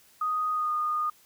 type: tone with pitch glide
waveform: sine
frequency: 1245 to 1225.7 Hz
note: D#6 to D#6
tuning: +1 to -26 cents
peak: -25 dBFS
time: 0.21-1.1 s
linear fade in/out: 5 ms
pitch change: -27 cents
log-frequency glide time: 0.53-0.71 s
effects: white hiss -59 dBFS RMS until 1.25 s